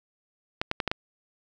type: clicks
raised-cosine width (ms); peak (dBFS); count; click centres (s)
0.3; -10; 5; 0.615 / 0.714 / 0.802 / 0.877 / 0.915
effects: none